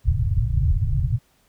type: low-pass noise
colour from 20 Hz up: white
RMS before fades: -20 dBFS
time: 0.04-1.19 s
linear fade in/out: 50 ms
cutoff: 140 Hz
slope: 96 dB/octave
effects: pink hiss -62 dBFS RMS until 1.48 s